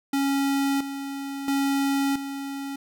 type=tone with tremolo; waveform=square; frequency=276.5 Hz; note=C#4; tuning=4 cents flat; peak=-22 dBFS; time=0.13-2.76 s; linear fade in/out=5 ms; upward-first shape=square; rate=0.74 Hz; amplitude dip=65%; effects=none